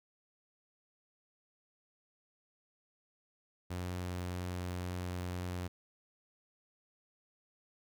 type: tone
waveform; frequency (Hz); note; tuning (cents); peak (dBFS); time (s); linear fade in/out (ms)
sawtooth; 89.8; F2; +49; -33; 3.7-5.68; 10
effects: none